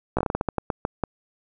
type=slowing click train; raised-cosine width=1 ms; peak=-9 dBFS; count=13; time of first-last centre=0.17-1.037 s; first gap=16 ms; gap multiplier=1.25; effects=none